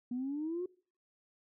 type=exponential sweep; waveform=sine; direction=up; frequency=239.8 to 370 Hz; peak=-33 dBFS; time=0.11-0.66 s; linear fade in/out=5 ms; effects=noise-tail reverb RT60 0.4 s tail -21 dB re dry + tanh soft clip ceiling -29 dBFS